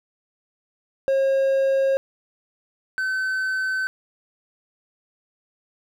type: tone pair in turn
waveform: triangle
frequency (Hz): 540 / 1527.4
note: C#5 / G6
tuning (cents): -45 / -45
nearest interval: octave + tritone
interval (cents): 1800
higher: second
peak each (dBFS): -15 / -20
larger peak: first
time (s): 1.08-1.97 / 2.98-3.87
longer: neither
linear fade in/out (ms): 0
effects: none